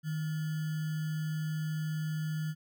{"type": "tone with sample-and-hold", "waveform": "sine", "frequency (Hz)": 155.8, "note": "D#3", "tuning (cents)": 3, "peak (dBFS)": -31, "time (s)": [0.03, 2.55], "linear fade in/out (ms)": 50, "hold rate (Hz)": 1575, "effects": []}